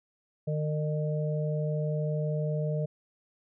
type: harmonic tone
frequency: 152.1 Hz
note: D#3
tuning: 39 cents flat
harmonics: 1 / 3 / 4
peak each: -28 / -36 / -35 dBFS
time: 0.47-2.86 s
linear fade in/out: 10 ms
effects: none